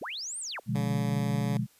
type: linear two-way sweep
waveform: sine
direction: up then down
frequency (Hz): 96.2 to 9200 to 235.2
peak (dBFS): -34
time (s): 0.01-0.6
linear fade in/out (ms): 10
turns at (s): 0.39
type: chord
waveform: sine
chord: B diminished seventh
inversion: none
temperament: equal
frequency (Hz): 123.47 / 146.83 / 174.61 / 207.7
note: B2 / D3 / F3 / Ab3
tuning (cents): 0 / 0 / 0 / 0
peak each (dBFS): -30 / -34 / -34 / -31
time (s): 0.66-1.67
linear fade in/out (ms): 50
type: tone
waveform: 10% pulse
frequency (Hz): 141.9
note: C#3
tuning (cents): +41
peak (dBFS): -26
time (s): 0.75-1.57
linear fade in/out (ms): 2
effects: white hiss -62 dBFS RMS until 1.79 s + resampled to 32000 Hz